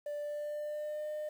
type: tone with pitch glide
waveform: sine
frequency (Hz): 587.3 to 605.9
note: D5 to D#5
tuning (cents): 0 to -46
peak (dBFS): -33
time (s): 0.06-1.29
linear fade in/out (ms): 5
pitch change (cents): +54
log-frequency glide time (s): 0.2-1.08
effects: tanh soft clip ceiling -35 dBFS + 10-bit